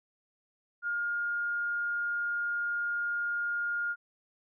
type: tone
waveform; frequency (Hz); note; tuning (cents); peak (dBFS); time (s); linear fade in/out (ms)
sine; 1417; F6; +25; -29; 0.82-3.96; 50
effects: none